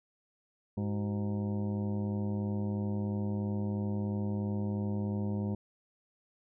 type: harmonic tone with a mistuned harmonic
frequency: 103 Hz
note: G#2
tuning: 14 cents flat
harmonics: 1 / 2 / 3 / 4 / 5 / 6 / 7 / 8 / 9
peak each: -34 / -33 / -45 / -43 / -47 / -51 / -54 / -57 / -53 dBFS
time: 0.77-5.55 s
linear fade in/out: 5 ms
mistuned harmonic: 4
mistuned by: -140 cents
effects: none